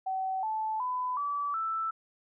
sine tone with pitch steps, 760 / 873 / 1002.8 / 1151.9 / 1323.2 Hz, F#5 / A5 / B5 / D6 / E6, +46 / -14 / +26 / -34 / +6 cents, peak -29 dBFS, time 0.06-1.91 s, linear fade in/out 10 ms, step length 370 ms, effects none

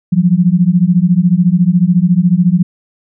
sine beating tone pair, 170.5 / 184.5 Hz, F3 / F#3, -41 / -5 cents, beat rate 14 Hz, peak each -10 dBFS, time 0.12-2.63 s, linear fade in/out 10 ms, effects none

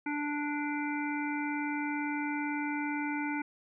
harmonic tone, 293.7 Hz, D4, in tune, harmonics 1 / 3 / 5 / 7 / 8, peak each -33 / -38 / -40 / -41 / -42 dBFS, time 0.06-3.42 s, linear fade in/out 5 ms, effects none

